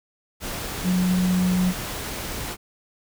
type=tone in noise; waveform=sine; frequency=182.4 Hz; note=F#3; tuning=24 cents flat; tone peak=-18 dBFS; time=0.83-1.74 s; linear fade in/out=50 ms; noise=pink; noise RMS=-31 dBFS; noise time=0.4-2.57 s; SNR=+10 dB; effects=none